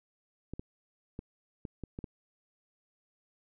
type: clicks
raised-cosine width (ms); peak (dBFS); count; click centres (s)
3; -26; 7; 0.536 / 0.595 / 1.191 / 1.652 / 1.837 / 1.989 / 2.042
effects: none